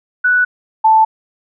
sine tone pair in turn, 1480 / 880 Hz, F#6 / A5, 0 / 0 cents, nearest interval major sixth, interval 900 cents, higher first, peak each -9 / -6 dBFS, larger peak second, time 0.24-0.45 / 0.84-1.05 s, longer neither, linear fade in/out 10 ms, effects none

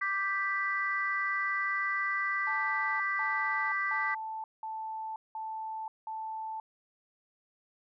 sine chord, G major, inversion second, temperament equal, 1174.7 / 1568 / 1975.5 Hz, D6 / G6 / B6, 0 / 0 / 0 cents, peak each -33 / -35 / -31 dBFS, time 0.01-4.15 s, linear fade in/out 10 ms
sine tone bursts, 880 Hz, A5, in tune, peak -35 dBFS, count 6, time 2.47-6.6 s, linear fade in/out 2 ms, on 530 ms, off 190 ms
effects tanh soft clip ceiling -18 dBFS

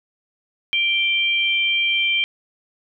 sine tone pair together, 2357 / 3149 Hz, D7 / G7, +6 / +7 cents, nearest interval perfect fourth, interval 501 cents, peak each -19 / -20 dBFS, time 0.73-2.24 s, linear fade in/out 0 ms, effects none

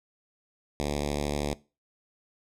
5% pulse tone with notch filter, 72.8 Hz, D2, 15 cents flat, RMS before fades -30 dBFS, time 0.8-1.54 s, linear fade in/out 0 ms, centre 1400 Hz, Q 0.7, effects noise-tail reverb RT60 0.3 s tail -20 dB re dry + low-pass 10000 Hz 12 dB/octave

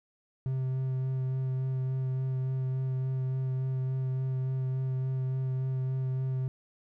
triangle tone with vibrato, 130.81 Hz, C3, in tune, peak -26 dBFS, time 0.46-6.48 s, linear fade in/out 0 ms, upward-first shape sine, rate 3.5 Hz, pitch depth 13 cents each way, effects none

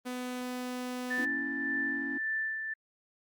sawtooth tone, 250 Hz, B3, 21 cents sharp, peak -31 dBFS, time 0.05-1.26 s, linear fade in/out 20 ms
sine tone with tremolo, 1766 Hz, A6, 6 cents sharp, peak -29 dBFS, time 1.1-2.74 s, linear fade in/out 10 ms, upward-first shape sine, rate 1.8 Hz, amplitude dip 45%
triangle chord, A# diminished, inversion none, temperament equal with one note detuned, 235.5 / 277.2 / 329.6 Hz, A#3 / C#4 / E4, +18 / 0 / 0 cents, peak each -41 / -35 / -40 dBFS, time 1.18-2.18 s, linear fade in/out 5 ms
effects Opus 32 kbps

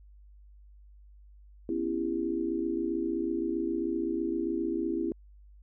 sine chord, C# half-diminished seventh, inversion third, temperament just, 249.5 / 277.2 / 332.6 / 399.1 Hz, B3 / C#4 / E4 / G4, +18 / 0 / +16 / +31 cents, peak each -36 / -36 / -30 / -36 dBFS, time 1.69-5.12 s, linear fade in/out 2 ms, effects added 50 Hz sine -51 dBFS peak until 5.62 s

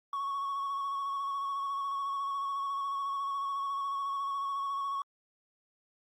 triangle tone with vibrato, 1108.7 Hz, C#6, in tune, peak -29 dBFS, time 0.13-5.02 s, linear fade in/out 2 ms, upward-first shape square, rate 14 Hz, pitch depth 19 cents each way, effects tanh soft clip ceiling -25 dBFS + Opus 48 kbps

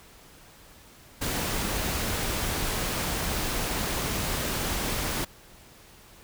pink noise, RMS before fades -29 dBFS, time 1.21-5.25 s, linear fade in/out 10 ms, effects pink hiss -52 dBFS RMS until 6.23 s

